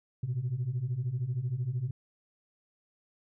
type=beating tone pair; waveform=sine; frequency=116.5 / 129.5 Hz; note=A#2 / C3; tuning=-1 / -17 cents; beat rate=13 Hz; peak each=-33 / -30 dBFS; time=0.23-1.91 s; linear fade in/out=5 ms; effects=tanh soft clip ceiling -25 dBFS